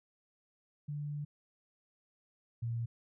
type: tone pair in turn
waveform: sine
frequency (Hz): 146.83 / 116.54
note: D3 / A#2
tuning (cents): 0 / 0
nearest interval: major third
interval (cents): 400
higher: first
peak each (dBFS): -36 / -33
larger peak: second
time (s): 0.88-1.25 / 2.62-2.86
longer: first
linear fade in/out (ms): 10
effects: none